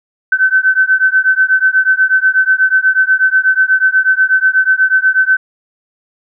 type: beating tone pair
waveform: sine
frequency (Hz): 1524 / 1532.2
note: G6 / G6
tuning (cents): -49 / -40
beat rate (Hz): 8.2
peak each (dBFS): -11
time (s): 0.32-5.37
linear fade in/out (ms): 5
effects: none